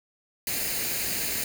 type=noise with comb filter; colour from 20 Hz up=white; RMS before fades=-29 dBFS; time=0.47-1.44 s; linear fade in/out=2 ms; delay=0.44 ms; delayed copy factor=+0.55; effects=none